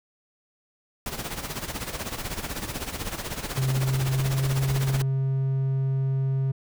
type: noise with tremolo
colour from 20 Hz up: pink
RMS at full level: -30 dBFS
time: 1.06-5.02 s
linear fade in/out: 2 ms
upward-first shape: sine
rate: 16 Hz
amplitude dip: 70%
type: tone with pitch glide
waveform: triangle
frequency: 132 to 134.23 Hz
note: C3 to C3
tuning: +16 to +45 cents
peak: -20 dBFS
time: 3.57-6.52 s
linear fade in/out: 10 ms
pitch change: +29 cents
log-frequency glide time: 3.91-4.45 s
effects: none